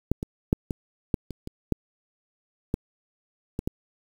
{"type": "clicks", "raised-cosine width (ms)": 3, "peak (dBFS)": [-8, -17, -6, -15, -9, -22, -22, -9, -11, -15, -13], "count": 11, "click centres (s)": [0.116, 0.229, 0.529, 0.708, 1.142, 1.307, 1.474, 1.723, 2.741, 3.591, 3.675], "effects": ["7-bit"]}